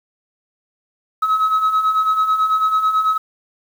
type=beating tone pair; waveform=sine; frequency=1276 / 1285.1 Hz; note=D#6 / E6; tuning=+43 / -44 cents; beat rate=9.1 Hz; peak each=-19 / -13 dBFS; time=1.22-3.18 s; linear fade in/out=10 ms; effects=tanh soft clip ceiling -11 dBFS + 7-bit